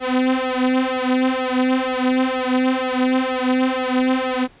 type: tone with flanger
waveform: sawtooth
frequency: 256.7 Hz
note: C4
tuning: 33 cents flat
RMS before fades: -19 dBFS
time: 0-4.48 s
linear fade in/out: 50 ms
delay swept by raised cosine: 1.5 to 4.4 ms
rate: 2.1 Hz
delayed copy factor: +1
effects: pink hiss -50 dBFS RMS until 4.6 s + resampled to 8000 Hz